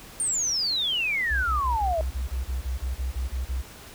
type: exponential sweep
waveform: sine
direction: down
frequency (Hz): 9050 to 622.3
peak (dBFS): -23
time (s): 0.2-2.01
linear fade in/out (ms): 0
type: tone bursts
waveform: sine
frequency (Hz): 63.8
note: C2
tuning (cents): -43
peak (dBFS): -25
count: 14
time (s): 1.3-3.624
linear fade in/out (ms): 20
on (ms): 140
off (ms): 28
effects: pink hiss -45 dBFS RMS until 3.94 s